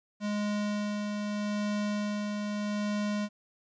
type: tone with tremolo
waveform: square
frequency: 207.7 Hz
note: G#3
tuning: in tune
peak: -29 dBFS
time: 0.2-3.29 s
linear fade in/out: 50 ms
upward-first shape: sine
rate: 0.8 Hz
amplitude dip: 30%
effects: resampled to 16000 Hz + 11-bit